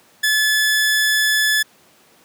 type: tone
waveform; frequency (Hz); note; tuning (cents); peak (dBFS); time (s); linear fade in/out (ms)
sawtooth; 1725; A6; -35; -11; 0.23-1.63; 10
effects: pink hiss -52 dBFS RMS until 2.24 s + high-pass 200 Hz 12 dB/octave